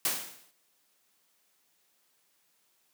white noise with exponential decay, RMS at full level -26 dBFS, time 0.05-0.51 s, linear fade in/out 1 ms, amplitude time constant 99 ms, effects white hiss -71 dBFS RMS until 2.93 s + high-pass 150 Hz 12 dB/octave

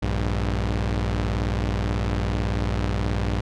sawtooth tone pair together, 58.97 / 99.7 Hz, A#1 / G2, +21 / +30 cents, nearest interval major sixth, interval 909 cents, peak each -20 / -22 dBFS, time 0.02-3.41 s, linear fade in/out 10 ms, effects low-pass 5000 Hz 12 dB/octave

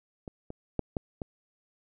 clicks, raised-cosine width 2 ms, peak -26 / -26 / -14 / -16 / -21 dBFS, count 5, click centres 0.278 / 0.504 / 0.793 / 0.968 / 1.218 s, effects none

